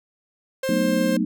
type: tone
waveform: 45% pulse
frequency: 529 Hz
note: C5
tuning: 19 cents sharp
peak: -23 dBFS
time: 0.63-1.17 s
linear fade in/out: 5 ms
type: chord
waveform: sine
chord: B dominant seventh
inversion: second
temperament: just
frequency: 185.21 / 222.2 / 246.9 / 308.7 Hz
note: F#3 / A3 / B3 / D#4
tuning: +2 / +17 / 0 / -14 cents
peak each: -25 / -24 / -25 / -25 dBFS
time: 0.69-1.25 s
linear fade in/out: 2 ms
effects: none